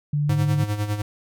sine tone, 146.83 Hz, D3, in tune, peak -19 dBFS, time 0.13-0.64 s, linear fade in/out 5 ms
square tone with tremolo, 104.4 Hz, G#2, 10 cents sharp, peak -21 dBFS, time 0.29-1.02 s, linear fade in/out 5 ms, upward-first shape sine, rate 9.9 Hz, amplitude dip 65%
effects none

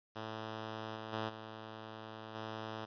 5% pulse tone with level steps, 110 Hz, A2, in tune, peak -30 / -32 / -25 / -35 / -30 dBFS, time 0.15-2.86 s, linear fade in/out 20 ms, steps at 0.95 / 1.12 / 1.28 / 2.34 s, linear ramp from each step 20 ms, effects resampled to 11025 Hz + 11-bit

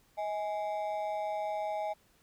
triangle ring-modulated tone, 732 Hz, F#5, 19 cents flat, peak -27 dBFS, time 0.17-1.94 s, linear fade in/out 20 ms, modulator 97.3 Hz, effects pink hiss -67 dBFS RMS until 2.22 s

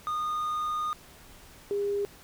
triangle / sine tone pair in turn, 1227 / 404.9 Hz, D#6 / G#4, -25 / -44 cents, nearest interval octave + perfect fifth, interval 1919 cents, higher first, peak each -26 dBFS, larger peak neither, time 0.07-0.93 / 1.71-2.05 s, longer first, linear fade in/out 0 ms, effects pink hiss -52 dBFS RMS until 2.23 s

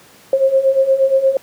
sine beating tone pair, 530 / 538.5 Hz, C5 / C5, +22 / +50 cents, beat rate 8.5 Hz, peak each -16 / -12 dBFS, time 0.33-1.37 s, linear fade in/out 2 ms, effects pink hiss -45 dBFS RMS until 1.42 s + high-pass 150 Hz 12 dB/octave

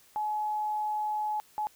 sine tone bursts at uneven times, 849 Hz, G#5, 38 cents sharp, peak -28 dBFS, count 2, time 0.16-1.4 / 1.58-1.67 s, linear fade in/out 0 ms, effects white hiss -60 dBFS RMS until 1.75 s

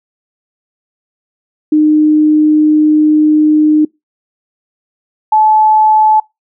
sine tone pair in turn, 305.4 / 863.8 Hz, D#4 / A5, -32 / -32 cents, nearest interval octave + tritone, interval 1800 cents, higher second, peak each -5 dBFS, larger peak neither, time 1.72-3.85 / 5.32-6.2 s, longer first, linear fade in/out 5 ms, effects noise-tail reverb RT60 0.2 s tail -25 dB re dry

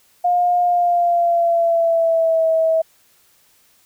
sine tone with pitch glide, 710 to 647.3 Hz, F5 to E5, +28 to -32 cents, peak -13 dBFS, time 0.24-2.82 s, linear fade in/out 10 ms, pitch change -160 cents, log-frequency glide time 0.61-2.47 s, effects white hiss -56 dBFS RMS until 3.85 s

